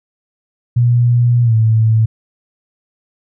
sine tone with pitch glide, 120.6 to 111.23 Hz, B2 to A2, -41 to +19 cents, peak -8 dBFS, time 0.76-2.06 s, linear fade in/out 10 ms, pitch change -140 cents, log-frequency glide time 1.43-1.54 s, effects none

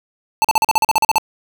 square tone bursts, 880 Hz, A5, in tune, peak -11 dBFS, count 12, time 0.42-1.182 s, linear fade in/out 0 ms, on 25 ms, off 42 ms, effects none

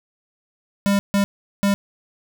square tone bursts at uneven times, 200 Hz, G3, 35 cents sharp, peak -16 dBFS, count 3, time 0.86-0.99 / 1.14-1.24 / 1.63-1.74 s, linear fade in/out 0 ms, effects none

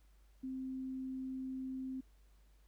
sine tone, 261.6 Hz, C4, in tune, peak -39 dBFS, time 0.43-2.01 s, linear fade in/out 10 ms, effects added 50 Hz sine -62 dBFS peak until 2.67 s + pink hiss -75 dBFS RMS until 2.67 s

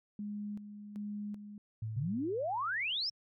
sine tone with tremolo, 207 Hz, G#3, 5 cents flat, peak -37 dBFS, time 0.19-1.58 s, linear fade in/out 2 ms, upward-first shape square, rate 1.3 Hz, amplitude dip 60%
sine tone with exponential decay, 110 Hz, A2, in tune, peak -34 dBFS, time 1.82-3.11 s, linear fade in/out 5 ms, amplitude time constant 280 ms
sine exponential sweep, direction up, 119.2 to 5588 Hz, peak -32 dBFS, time 1.96-3.1 s, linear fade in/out 10 ms
effects none

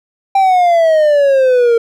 triangle exponential sweep, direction down, 790 to 458 Hz, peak -5 dBFS, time 0.35-1.78 s, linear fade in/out 5 ms, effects none

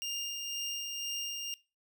25% pulse tone with tremolo, 2807 Hz, F7, 8 cents sharp, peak -30 dBFS, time 0.02-1.54 s, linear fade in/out 0 ms, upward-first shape sine, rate 2 Hz, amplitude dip 30%, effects noise-tail reverb RT60 0.3 s tail -21 dB re dry

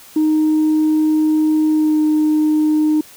sine tone with pitch glide, 309.9 to 306.7 Hz, D#4 to D#4, -7 to -25 cents, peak -10 dBFS, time 0.16-3.01 s, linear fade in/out 5 ms, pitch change -18 cents, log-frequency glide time 1.71-1.99 s, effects tanh soft clip ceiling -9 dBFS + white hiss -42 dBFS RMS until 3.16 s

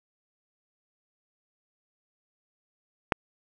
click, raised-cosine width 0.5 ms, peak -6 dBFS, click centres 3.122 s, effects none

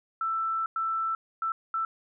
sine tone bursts at uneven times, 1328 Hz, E6, 12 cents sharp, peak -26 dBFS, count 4, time 0.21-0.66 / 0.76-1.15 / 1.42-1.52 / 1.74-1.85 s, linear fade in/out 2 ms, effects none

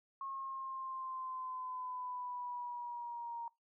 sine linear sweep, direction down, 1086 to 932.3 Hz, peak -40 dBFS, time 0.21-3.48 s, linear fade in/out 2 ms, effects noise-tail reverb RT60 0.2 s tail -23 dB re dry

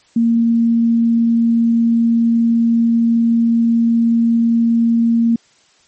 sine tone, 231.3 Hz, A#3, 13 cents flat, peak -10 dBFS, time 0.16-5.36 s, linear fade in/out 5 ms, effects white hiss -53 dBFS RMS until 5.87 s + MP3 32 kbps

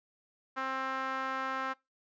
sawtooth tone with band-pass filter, 264.5 Hz, C4, 19 cents sharp, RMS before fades -35 dBFS, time 0.56-1.74 s, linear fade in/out 20 ms, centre 1300 Hz, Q 2.5, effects noise-tail reverb RT60 0.2 s tail -22 dB re dry + resampled to 16000 Hz

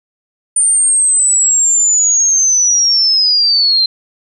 sine linear sweep, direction down, 9030 to 4100 Hz, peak -8 dBFS, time 0.56-3.86 s, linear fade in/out 5 ms, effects none

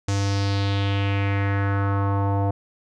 square tone with low-pass filter sweep, 99.4 Hz, G2, 25 cents sharp, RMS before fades -22 dBFS, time 0.08-2.51 s, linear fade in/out 5 ms, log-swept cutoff 6700 to 760 Hz, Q 2.9, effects none

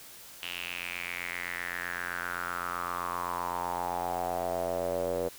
square tone with band-pass filter sweep, 43.89 Hz, F1, 9 cents sharp, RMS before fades -34 dBFS, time 0.42-5.29 s, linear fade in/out 10 ms, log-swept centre 2900 to 510 Hz, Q 5.6, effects white hiss -49 dBFS RMS until 5.38 s

